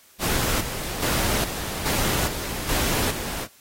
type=noise with tremolo; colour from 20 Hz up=pink; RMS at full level=-24 dBFS; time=0.19-3.48 s; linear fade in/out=50 ms; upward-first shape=square; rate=1.2 Hz; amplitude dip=55%; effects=white hiss -54 dBFS RMS until 3.6 s + AAC 48 kbps